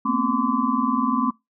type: tone cluster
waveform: sine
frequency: 226 / 246.1 / 266.4 / 1023 / 1152 Hz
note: A3 / B3 / C4 / C6 / D6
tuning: +47 / -6 / +31 / -39 / -34 cents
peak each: -25 dBFS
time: 0.05-1.31 s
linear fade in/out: 10 ms
effects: noise-tail reverb RT60 0.2 s tail -25 dB re dry